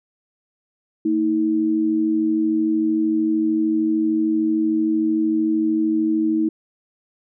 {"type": "tone pair together", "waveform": "sine", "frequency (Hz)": [225.8, 319], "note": ["A3", "D#4"], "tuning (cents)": [45, 43], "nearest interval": "tritone", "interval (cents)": 598, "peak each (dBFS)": [-24, -17], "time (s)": [1.05, 6.49], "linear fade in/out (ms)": 5, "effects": []}